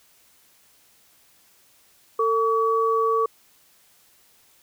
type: tone pair together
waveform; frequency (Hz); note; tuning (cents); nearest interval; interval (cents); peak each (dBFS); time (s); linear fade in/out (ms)
sine; 449.7 / 1136.5; A4 / C#6; +38 / +43; octave + major third; 1605; -21 / -21; 2.19-3.26; 5
effects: white hiss -58 dBFS RMS until 4.62 s